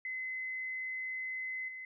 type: tone with level steps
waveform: sine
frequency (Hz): 2041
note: C7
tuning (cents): -44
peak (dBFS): -36 / -42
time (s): 0.05-1.85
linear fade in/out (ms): 2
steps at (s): 1.68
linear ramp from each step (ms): 5
effects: none